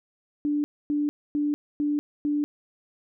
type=tone bursts; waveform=sine; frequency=293.7 Hz; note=D4; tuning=in tune; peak=-22 dBFS; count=5; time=0.45-2.44 s; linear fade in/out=0 ms; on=190 ms; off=260 ms; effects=none